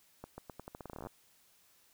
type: accelerating click train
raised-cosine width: 1 ms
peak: -30 dBFS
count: 18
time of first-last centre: 0.24-1.07 s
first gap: 140 ms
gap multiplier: 0.84
effects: white hiss -67 dBFS RMS until 1.93 s